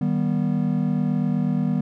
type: chord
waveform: triangle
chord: Eb augmented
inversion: none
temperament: just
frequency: 155.56 / 194.45 / 243.1 Hz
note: Eb3 / G3 / B3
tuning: 0 / -14 / -27 cents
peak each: -22 dBFS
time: 0.01-1.81 s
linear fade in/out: 5 ms
effects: none